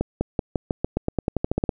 accelerating click train, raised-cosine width 2 ms, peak -8 dBFS, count 16, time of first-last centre 0.01-1.692 s, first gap 200 ms, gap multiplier 0.91, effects none

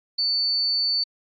sine tone, 4500 Hz, C#8, 25 cents sharp, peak -20 dBFS, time 0.18-1.04 s, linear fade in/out 10 ms, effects AAC 48 kbps

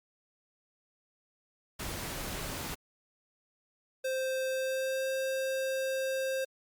pink noise, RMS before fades -38 dBFS, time 1.79-2.75 s, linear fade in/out 10 ms
square tone with pitch glide, 523.3 to 529.7 Hz, C5 to C5, 0 to +21 cents, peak -31 dBFS, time 4.04-6.45 s, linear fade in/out 10 ms, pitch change +21 cents, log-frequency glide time 4.49-5.08 s
effects Opus 48 kbps

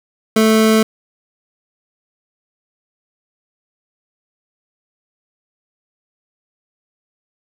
25% pulse tone, 219.7 Hz, A3, 2 cents flat, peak -6 dBFS, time 0.36-0.83 s, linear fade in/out 5 ms, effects none

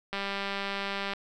click train, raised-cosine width 0.3 ms, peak -17 dBFS, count 200, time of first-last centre 0.13-1.135 s, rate 198 Hz, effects none

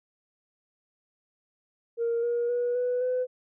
sine tone with pitch steps, 466.2 / 475.4 / 484.9 / 494.5 / 504.3 Hz, A#4 / A#4 / B4 / B4 / B4, 0 / +34 / -32 / +2 / +36 cents, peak -23 dBFS, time 1.97-3.27 s, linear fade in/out 50 ms, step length 260 ms, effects tanh soft clip ceiling -21 dBFS

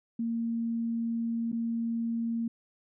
sine tone with dropouts, 230.6 Hz, A#3, 19 cents flat, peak -28 dBFS, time 0.19-2.48 s, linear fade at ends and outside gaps 5 ms, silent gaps 1.518-1.527 s, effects none

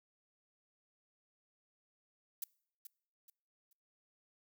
violet noise with echo, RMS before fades -40 dBFS, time 2.42-2.44 s, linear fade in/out 2 ms, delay 430 ms, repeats 3, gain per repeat -10 dB, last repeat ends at 3.73 s, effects noise-tail reverb RT60 0.6 s tail -25 dB re dry

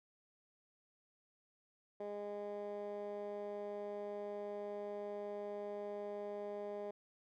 15% pulse tone with band-pass filter, 205.3 Hz, G#3, 20 cents flat, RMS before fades -44 dBFS, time 2-6.91 s, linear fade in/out 5 ms, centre 520 Hz, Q 2.1, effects none

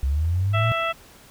sine linear sweep, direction up, 64.1 to 117.3 Hz, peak -19 dBFS, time 0.03-0.72 s, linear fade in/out 0 ms
harmonic tone, 662 Hz, E5, 7 cents sharp, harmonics 1 / 2 / 3 / 4 / 5, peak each -27 / -25 / -32 / -29 / -34 dBFS, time 0.53-0.93 s, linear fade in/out 20 ms
effects pink hiss -49 dBFS RMS until 1.3 s

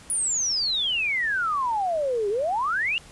sine exponential two-way sweep, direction down then up, 10000 to 392 to 2910 Hz, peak -22 dBFS, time 0.1-2.98 s, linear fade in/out 0 ms, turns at 2.29 s, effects pink hiss -48 dBFS RMS until 3.11 s + resampled to 24000 Hz

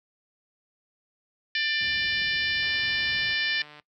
harmonic tone, 593 Hz, D5, 17 cents sharp, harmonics 3 / 4 / 5 / 6 / 7 / 8 / 9, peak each -28 / -30 / -32 / -34 / -35 / -36 / -37 dBFS, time 1.55-3.62 s, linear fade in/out 2 ms
brown noise, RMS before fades -42 dBFS, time 1.8-3.34 s, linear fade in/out 10 ms
click train, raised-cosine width 0.3 ms, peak -31 dBFS, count 175, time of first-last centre 2.63-3.798 s, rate 149 Hz
effects noise-tail reverb RT60 0.1 s tail -19 dB re dry + high-pass 80 Hz 12 dB/octave

